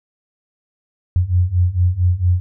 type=beating tone pair; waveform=sine; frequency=87.2 / 91.6 Hz; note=F2 / F#2; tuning=-2 / -17 cents; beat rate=4.4 Hz; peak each=-17 / -15 dBFS; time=1.16-2.4 s; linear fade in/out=0 ms; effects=none